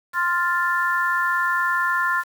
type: chord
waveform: sine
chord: F major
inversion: second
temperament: equal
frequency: 1046.5 / 1396.9 / 1760 Hz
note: C6 / F6 / A6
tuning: 0 / 0 / 0 cents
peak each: -23 dBFS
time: 0.13-2.24 s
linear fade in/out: 50 ms
effects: 7-bit